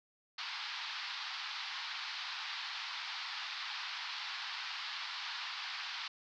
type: band-pass noise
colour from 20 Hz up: white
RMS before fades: -42 dBFS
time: 0.38-6.08 s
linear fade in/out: 5 ms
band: 840 to 4800 Hz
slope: 48 dB/octave
effects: none